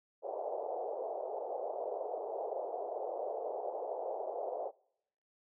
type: band-pass noise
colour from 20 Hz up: white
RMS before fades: -39 dBFS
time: 0.22-4.72 s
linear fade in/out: 50 ms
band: 420 to 760 Hz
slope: 48 dB/octave
effects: noise-tail reverb RT60 0.8 s tail -26 dB re dry